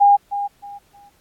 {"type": "tone with echo", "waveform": "sine", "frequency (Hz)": 810, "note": "G#5", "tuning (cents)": -43, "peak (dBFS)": -8, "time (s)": [0, 0.17], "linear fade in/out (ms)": 20, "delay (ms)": 310, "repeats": 3, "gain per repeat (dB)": -12, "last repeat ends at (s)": 1.1, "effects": ["pink hiss -59 dBFS RMS until 1.2 s", "AAC 64 kbps"]}